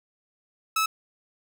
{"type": "tone", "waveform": "sawtooth", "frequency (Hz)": 1300, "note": "E6", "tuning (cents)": -24, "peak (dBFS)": -18, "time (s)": [0.76, 0.86], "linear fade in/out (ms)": 5, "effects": []}